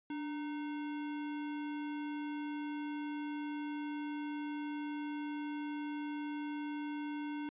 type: tone with sample-and-hold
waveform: sine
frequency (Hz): 293.7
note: D4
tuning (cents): 0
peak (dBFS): -37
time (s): 0.1-7.49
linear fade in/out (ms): 2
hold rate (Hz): 1225
effects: resampled to 8000 Hz